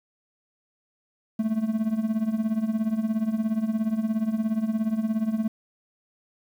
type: tone with tremolo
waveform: triangle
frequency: 220 Hz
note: A3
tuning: in tune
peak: -17 dBFS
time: 1.39-5.48 s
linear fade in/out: 5 ms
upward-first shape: triangle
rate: 17 Hz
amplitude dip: 85%
effects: 9-bit